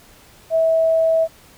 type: tone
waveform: sine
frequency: 650 Hz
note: E5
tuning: 24 cents flat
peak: -13 dBFS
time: 0.5-1.28 s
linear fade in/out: 50 ms
effects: pink hiss -48 dBFS RMS until 1.57 s